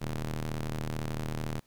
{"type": "ring-modulated tone", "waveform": "sawtooth", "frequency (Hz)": 78, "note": "D#2", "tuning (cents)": 5, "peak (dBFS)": -25, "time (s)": [0.01, 1.6], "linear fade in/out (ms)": 10, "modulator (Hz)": 55.8, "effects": ["pink hiss -67 dBFS RMS until 1.66 s"]}